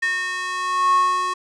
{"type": "tone with high-pass filter sweep", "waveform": "square", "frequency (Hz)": 366.2, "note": "F#4", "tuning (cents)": -18, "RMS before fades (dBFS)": -21, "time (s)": [0.02, 1.34], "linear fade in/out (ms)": 10, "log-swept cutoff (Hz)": [1800, 880], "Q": 7.5, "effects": ["resampled to 22050 Hz"]}